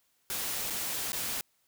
white noise with dropouts, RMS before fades -34 dBFS, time 0.3-1.41 s, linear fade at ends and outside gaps 1 ms, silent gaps 0.701-0.705 / 1.12-1.13 s, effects white hiss -72 dBFS RMS until 1.67 s

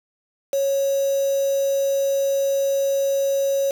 sine tone with quantisation, 550 Hz, C#5, 14 cents flat, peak -18 dBFS, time 0.53-3.71 s, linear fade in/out 2 ms, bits 5, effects none

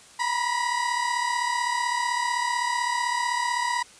30% pulse tone pair together, 952 / 987.8 Hz, A#5 / B5, +36 / 0 cents, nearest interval minor second, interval 64 cents, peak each -24 dBFS, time 0.19-3.83 s, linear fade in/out 10 ms, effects white hiss -50 dBFS RMS until 3.99 s + resampled to 22050 Hz

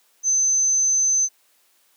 sine tone, 6160 Hz, G8, 31 cents flat, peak -16 dBFS, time 0.23-1.29 s, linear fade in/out 50 ms, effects white hiss -61 dBFS RMS until 1.96 s + high-pass 300 Hz 12 dB/octave

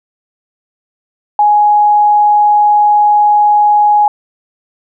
sine tone, 834 Hz, G#5, 7 cents sharp, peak -5 dBFS, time 1.39-4.08 s, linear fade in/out 2 ms, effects none

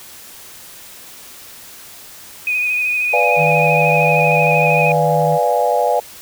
sine tone with vibrato, 2485 Hz, D#7, 3 cents flat, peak -15 dBFS, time 2.47-4.92 s, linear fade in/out 2 ms, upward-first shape sine, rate 13 Hz, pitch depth 28 cents each way
sine chord, B diminished seventh, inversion none, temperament equal, 493.9 / 587.3 / 698.5 / 830.6 Hz, B4 / D5 / F5 / Ab5, 0 / 0 / 0 / 0 cents, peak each -18 dBFS, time 3.13-6 s, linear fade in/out 5 ms
sine tone, 155.7 Hz, D#3, 2 cents sharp, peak -18 dBFS, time 3.36-5.39 s, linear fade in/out 50 ms
effects tanh soft clip ceiling 0 dBFS + white hiss -38 dBFS RMS until 6.21 s

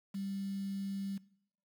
sine tone with quantisation, 196.3 Hz, G3, 3 cents sharp, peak -36 dBFS, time 0.14-1.18 s, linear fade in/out 10 ms, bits 9, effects noise-tail reverb RT60 0.7 s tail -21 dB re dry

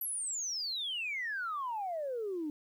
sine exponential sweep, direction down, 12000 to 290 Hz, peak -33 dBFS, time 0.01-2.5 s, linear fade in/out 2 ms, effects tanh soft clip ceiling -29 dBFS + 11-bit

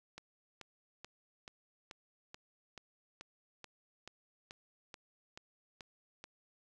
click train, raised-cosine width 0.2 ms, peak -30 dBFS, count 15, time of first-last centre 0.18-6.241 s, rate 2.31 Hz, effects none

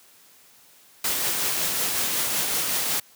white noise with tremolo, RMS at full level -24 dBFS, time 1.04-3 s, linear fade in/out 5 ms, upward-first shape sine, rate 5.4 Hz, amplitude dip 25%, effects white hiss -54 dBFS RMS until 3.15 s + high-pass 100 Hz 12 dB/octave

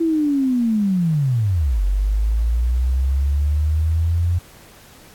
sine linear two-way sweep, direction down then up, 335.8 to 46.25 to 88.3 Hz, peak -15 dBFS, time 0-4.39 s, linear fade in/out 10 ms, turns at 1.82 s, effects pink hiss -46 dBFS RMS until 5.14 s + AAC 64 kbps

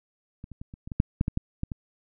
clicks, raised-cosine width 5 ms, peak -27 / -29 / -26 / -29 / -26 / -21 / -7 / -10 / -14 / -13 / -16 / -20 dBFS, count 12, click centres 0.441 / 0.517 / 0.615 / 0.739 / 0.875 / 0.918 / 1.001 / 1.211 / 1.281 / 1.374 / 1.634 / 1.718 s, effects none

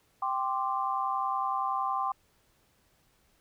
sine chord, G suspended fourth, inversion none, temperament just, 784 / 1045.3 / 1176 Hz, G5 / C6 / D6, 0 / -2 / +2 cents, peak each -32 / -31 / -33 dBFS, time 0.22-2.12 s, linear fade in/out 5 ms, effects pink hiss -68 dBFS RMS until 3.4 s

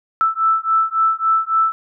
sine beating tone pair, 1318.5 / 1322.1 Hz, E6 / E6, 0 / +5 cents, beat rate 3.6 Hz, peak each -17 dBFS, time 0.21-1.72 s, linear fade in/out 0 ms, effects none

